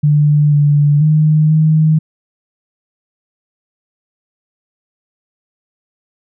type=tone with pitch steps; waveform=sine; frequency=148.2 / 146 / 154 / 156.5 Hz; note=D3 / D3 / D#3 / D#3; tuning=+16 / -10 / -17 / +10 cents; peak=-7 dBFS; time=0.03-1.99 s; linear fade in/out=10 ms; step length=490 ms; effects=none